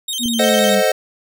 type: tone with vibrato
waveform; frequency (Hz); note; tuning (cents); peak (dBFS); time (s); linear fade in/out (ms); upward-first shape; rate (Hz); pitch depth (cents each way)
sawtooth; 3421; A7; -49; -18; 0.08-0.75; 5; square; 9.8; 150
type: exponential sweep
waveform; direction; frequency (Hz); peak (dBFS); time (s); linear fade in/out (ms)
sine; down; 243.1 to 196.1; -18; 0.19-0.83; 50
type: click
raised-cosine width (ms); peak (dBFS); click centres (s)
3; -19; 0.258
type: chord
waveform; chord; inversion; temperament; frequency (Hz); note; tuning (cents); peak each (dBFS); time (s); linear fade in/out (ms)
square; A diminished seventh; none; equal; 440 / 523.3 / 622.3 / 740; A4 / C5 / Eb5 / Gb5; 0 / 0 / 0 / 0; -22 / -18 / -18 / -23; 0.39-0.92; 5
effects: none